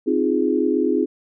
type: chord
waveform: sine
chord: F minor seventh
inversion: second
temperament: equal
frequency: 261.6 / 311.1 / 349.2 / 415.3 Hz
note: C4 / Eb4 / F4 / Ab4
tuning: 0 / 0 / 0 / 0 cents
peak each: -22 dBFS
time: 0.06-1.06 s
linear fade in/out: 20 ms
effects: none